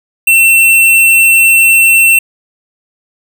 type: tone with sample-and-hold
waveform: sine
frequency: 2696 Hz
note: E7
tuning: 38 cents sharp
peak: -3 dBFS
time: 0.27-2.19 s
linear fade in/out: 5 ms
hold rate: 11025 Hz
effects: none